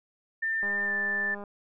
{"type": "tone with pitch glide", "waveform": "sine", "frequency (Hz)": [1794, 1766.2], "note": ["A6", "A6"], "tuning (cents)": [33, 6], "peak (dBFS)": -26, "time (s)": [0.42, 1.35], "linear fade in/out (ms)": 10, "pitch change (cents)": -27, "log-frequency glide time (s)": [0.85, 0.92]}
{"type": "click train", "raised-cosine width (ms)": 1, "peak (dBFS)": -28, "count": 165, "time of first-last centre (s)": [0.63, 1.438], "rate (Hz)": 203}
{"effects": []}